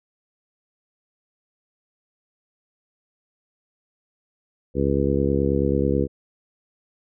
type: harmonic tone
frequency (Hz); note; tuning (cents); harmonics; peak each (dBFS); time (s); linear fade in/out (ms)
69.3; C#2; 0; 1 / 2 / 3 / 4 / 5 / 6 / 7; -26 / -26 / -26 / -26 / -26 / -26 / -26; 4.74-6.08; 50
effects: none